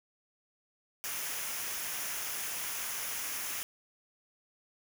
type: noise with comb filter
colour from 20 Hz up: white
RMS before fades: -37 dBFS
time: 1.04-3.63 s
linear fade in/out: 0 ms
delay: 0.24 ms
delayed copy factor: -0.5
effects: none